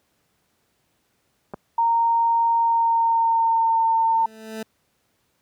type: clicks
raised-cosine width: 1 ms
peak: -19 dBFS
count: 2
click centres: 1.537 / 1.542 s
type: tone with pitch glide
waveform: sine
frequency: 925 to 904.9 Hz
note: A#5 to A5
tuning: -14 to +48 cents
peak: -16 dBFS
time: 1.78-4.26 s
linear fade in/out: 5 ms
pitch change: -38 cents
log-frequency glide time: 2.58-3.91 s
type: tone with exponential growth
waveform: 20% pulse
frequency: 220.1 Hz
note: A3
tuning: 1 cent sharp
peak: -23 dBFS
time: 3.89-4.63 s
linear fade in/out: 5 ms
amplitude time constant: 160 ms
effects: pink hiss -68 dBFS RMS until 5.41 s + high-pass 80 Hz 12 dB/octave